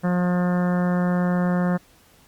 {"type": "harmonic tone", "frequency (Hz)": 178.4, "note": "F3", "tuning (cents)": 37, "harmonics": [1, 2, 3, 4, 5, 6, 7, 8, 9, 10], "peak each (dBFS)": [-19, -33, -29, -33, -39, -36, -38, -38, -40, -39], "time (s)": [0.03, 1.78], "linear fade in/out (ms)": 20, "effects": ["pink hiss -55 dBFS RMS until 2.27 s", "Opus 48 kbps"]}